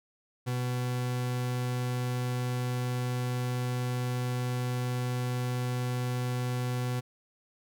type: tone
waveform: 40% pulse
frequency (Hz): 124.5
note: B2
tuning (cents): +14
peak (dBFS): -28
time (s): 0.46-7.01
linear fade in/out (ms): 20
effects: none